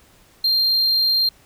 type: tone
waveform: triangle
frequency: 4186 Hz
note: C8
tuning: in tune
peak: -14 dBFS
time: 0.44-1.29 s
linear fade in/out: 5 ms
effects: pink hiss -53 dBFS RMS until 1.45 s